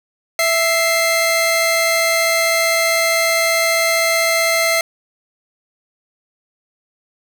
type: tone pair together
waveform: sawtooth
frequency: 660.2 / 2096 Hz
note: E5 / C7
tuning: +2 / +2 cents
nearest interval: octave + minor sixth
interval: 2000 cents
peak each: -13 dBFS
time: 0.39-4.81 s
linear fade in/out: 2 ms
effects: none